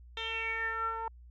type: tone with low-pass filter sweep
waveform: 10% pulse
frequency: 451 Hz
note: A4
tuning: 43 cents sharp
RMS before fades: -35 dBFS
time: 0.17-1.08 s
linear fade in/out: 2 ms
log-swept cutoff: 3600 to 980 Hz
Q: 7.1
effects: added 60 Hz sine -50 dBFS peak until 1.3 s